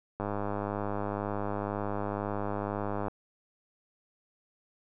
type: click train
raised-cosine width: 1 ms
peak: -19 dBFS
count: 295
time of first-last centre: 0.2-3.082 s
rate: 102 Hz
effects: none